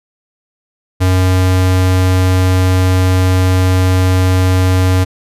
square tone, 92.5 Hz, F#2, in tune, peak -9 dBFS, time 1-5.05 s, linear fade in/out 20 ms, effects resampled to 32000 Hz

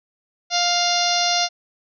harmonic tone with a mistuned harmonic, 701 Hz, F5, 6 cents sharp, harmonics 1 / 2 / 3 / 4 / 5 / 6 / 7 / 8 / 9, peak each -22 / -29 / -29 / -28 / -26 / -25 / -26 / -25 / -32 dBFS, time 0.5-1.49 s, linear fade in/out 50 ms, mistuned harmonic 5, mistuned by +16 cents, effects none

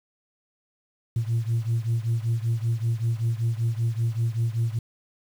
sine beating tone pair, 113.4 / 118.6 Hz, A#2 / A#2, -47 / +30 cents, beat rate 5.2 Hz, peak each -23 / -25 dBFS, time 1.16-4.79 s, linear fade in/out 5 ms, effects tanh soft clip ceiling -18 dBFS + 8-bit

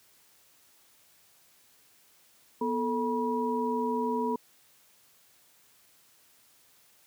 sine tone cluster, 243.4 / 441.7 / 966 Hz, B3 / A4 / B5, -25 / +7 / -39 cents, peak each -31 dBFS, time 2.61-4.36 s, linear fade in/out 5 ms, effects white hiss -62 dBFS RMS until 7.06 s + high-pass 60 Hz 12 dB/octave

